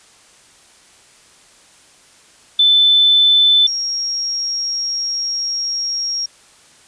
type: tone pair in turn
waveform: sine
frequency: 3520 / 5588 Hz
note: A7 / F8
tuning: 0 / 0 cents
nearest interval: minor sixth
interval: 800 cents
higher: second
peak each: -8 / -18 dBFS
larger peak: first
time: 2.59-3.67 / 3.67-6.26 s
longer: second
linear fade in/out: 5 ms
effects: white hiss -48 dBFS RMS until 6.87 s + resampled to 22050 Hz